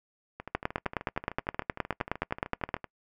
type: two click trains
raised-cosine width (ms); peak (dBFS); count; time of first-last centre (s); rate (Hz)
0.5; -12 / -23; 22 / 33; 0.55-2.742 / 0.4-2.843; 9.58 / 13.1
effects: noise-tail reverb RT60 0.1 s tail -24 dB re dry